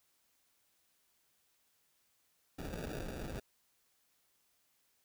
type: noise with sample-and-hold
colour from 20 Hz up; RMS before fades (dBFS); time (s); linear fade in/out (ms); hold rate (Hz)
pink; -42; 2.58-3.4; 10; 1050
effects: white hiss -75 dBFS RMS until 5.04 s